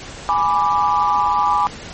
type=chord; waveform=sine; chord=G# diminished; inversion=none; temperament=equal; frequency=830.6 / 987.8 / 1174.7 Hz; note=G#5 / B5 / D6; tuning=0 / 0 / 0 cents; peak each=-18 dBFS; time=0.29-1.67 s; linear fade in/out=0 ms; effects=pink hiss -34 dBFS RMS until 1.93 s + MP3 32 kbps